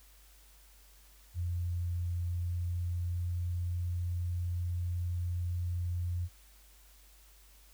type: tone with pitch glide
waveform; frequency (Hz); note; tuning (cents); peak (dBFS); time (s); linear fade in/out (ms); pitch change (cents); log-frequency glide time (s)
sine; 87.2 to 87.76; F2 to F2; -2 to +9; -31; 1.34-6.29; 50; +11; 2.16-3.72
effects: added 50 Hz sine -58 dBFS peak until 7.73 s + white hiss -62 dBFS RMS until 7.73 s